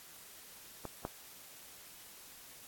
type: clicks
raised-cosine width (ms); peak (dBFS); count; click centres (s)
1; -26 / -22; 2; 0.853 / 1.051
effects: white hiss -54 dBFS RMS until 2.67 s + AAC 64 kbps